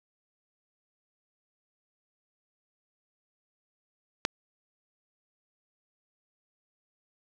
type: click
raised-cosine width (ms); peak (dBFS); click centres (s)
0.2; -7; 4.251
effects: none